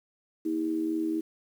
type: tone with amplitude modulation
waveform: sine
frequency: 320.4 Hz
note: E4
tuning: 49 cents flat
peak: -23 dBFS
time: 0.45-1.21 s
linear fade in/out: 10 ms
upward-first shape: sine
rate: 83.7 Hz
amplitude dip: 70%
effects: 9-bit